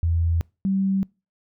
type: tone pair in turn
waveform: sine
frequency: 83.6 / 193.29 Hz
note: E2 / G3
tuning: +25 / -24 cents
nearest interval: octave + minor third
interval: 1451 cents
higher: second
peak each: -18 / -19 dBFS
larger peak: first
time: 0.03-0.41 / 0.65-1.03 s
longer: neither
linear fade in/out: 0 ms
effects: noise-tail reverb RT60 0.3 s tail -26 dB re dry